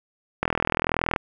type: click train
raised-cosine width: 0.5 ms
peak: -6 dBFS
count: 31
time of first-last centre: 0.43-1.162 s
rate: 41 Hz
effects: none